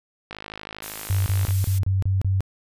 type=click train; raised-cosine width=0.3 ms; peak=-18 dBFS; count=64; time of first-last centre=0.31-1.508 s; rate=52.6 Hz
type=noise; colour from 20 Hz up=blue; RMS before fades=-34 dBFS; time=0.82-1.79 s; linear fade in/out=10 ms
type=tone bursts; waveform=sine; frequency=95.9 Hz; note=G2; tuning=37 cents flat; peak=-18 dBFS; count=7; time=1.1-2.406 s; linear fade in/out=0 ms; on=160 ms; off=31 ms
effects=resampled to 32000 Hz